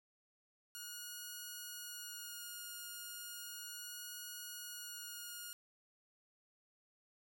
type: tone with vibrato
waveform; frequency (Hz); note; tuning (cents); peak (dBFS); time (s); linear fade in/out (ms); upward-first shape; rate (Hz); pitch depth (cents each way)
5% pulse; 1437; F6; +49; -35; 0.75-5.53; 0; sine; 0.35; 14
effects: none